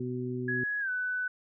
harmonic tone, 125 Hz, B2, 21 cents sharp, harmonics 1 / 2 / 3, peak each -36 / -35 / -36 dBFS, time 0-0.64 s, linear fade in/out 5 ms
sine tone with pitch glide, 1674 to 1500 Hz, G#6 to F#6, +13 to +23 cents, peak -29 dBFS, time 0.48-1.28 s, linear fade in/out 5 ms, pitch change -190 cents, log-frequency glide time 0.8-0.9 s
effects none

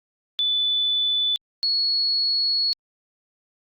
sine tone pair in turn, 3488 / 4359 Hz, A7 / C#8, -16 / -30 cents, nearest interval major third, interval 386 cents, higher second, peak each -19 dBFS, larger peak neither, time 0.39-1.36 / 1.63-2.73 s, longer second, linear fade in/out 0 ms, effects Opus 48 kbps

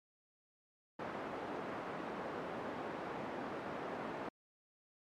pink band-pass noise, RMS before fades -43 dBFS, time 0.99-4.29 s, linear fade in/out 5 ms, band 260 to 1300 Hz, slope 12 dB/octave, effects MP3 96 kbps

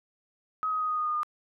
sine tone with pitch steps, 1268 / 1259.2 / 1250.5 / 1241.9 / 1233.3 / 1224.8 / 1216.3 Hz, D#6 / D#6 / D#6 / D#6 / D#6 / D#6 / D#6, +32 / +20 / +8 / -4 / -16 / -28 / -40 cents, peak -26 dBFS, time 0.63-1.232 s, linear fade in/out 0 ms, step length 86 ms, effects none

